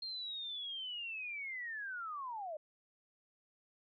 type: linear sweep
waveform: sine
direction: down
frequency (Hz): 4231 to 587.3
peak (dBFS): -40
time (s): 0.02-2.57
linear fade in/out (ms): 5
effects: none